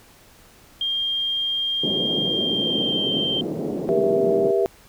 sine tone with pitch glide, 3205 to 3141 Hz, G7 to G7, +38 to +3 cents, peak -21 dBFS, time 0.81-3.41 s, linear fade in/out 2 ms, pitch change -35 cents, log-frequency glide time 2.17-3.17 s
pink band-pass noise, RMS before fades -27 dBFS, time 1.83-4.51 s, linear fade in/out 5 ms, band 170 to 520 Hz, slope 24 dB/octave
sine chord, E diminished, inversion first, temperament just, 395.6 / 474.7 / 659.3 Hz, G4 / Bb4 / E5, +16 / +31 / 0 cents, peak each -19 / -23 / -23 dBFS, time 3.89-4.66 s, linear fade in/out 0 ms
effects pink hiss -51 dBFS RMS until 4.88 s

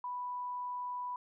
sine tone, 988 Hz, B5, in tune, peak -36 dBFS, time 0.04-1.16 s, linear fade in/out 2 ms, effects none

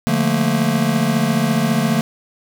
square chord, Bb major seventh, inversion first, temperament just, 145.68 / 174.81 / 218.5 / 233.1 Hz, D3 / F3 / A3 / Bb3, -14 / +2 / -12 / 0 cents, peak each -22 / -23 / -20 / -21 dBFS, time 0.07-2.01 s, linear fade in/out 0 ms, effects none

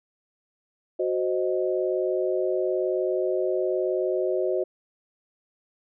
sine chord, C diminished, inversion second, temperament equal, 370 / 523.3 / 622.3 Hz, Gb4 / C5 / Eb5, 0 / 0 / 0 cents, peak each -25 / -28 / -28 dBFS, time 0.99-4.64 s, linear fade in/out 10 ms, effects none

